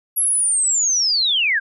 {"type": "linear sweep", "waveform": "sine", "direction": "down", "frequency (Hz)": [11400, 1518], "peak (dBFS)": -15, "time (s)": [0.16, 1.6], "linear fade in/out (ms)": 20, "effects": []}